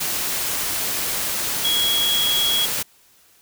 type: tone in noise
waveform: sine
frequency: 3322 Hz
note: G#7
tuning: in tune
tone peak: -18 dBFS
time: 1.64-2.66 s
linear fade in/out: 10 ms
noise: white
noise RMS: -24 dBFS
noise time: 0-2.83 s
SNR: +3 dB
effects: white hiss -55 dBFS RMS until 3.41 s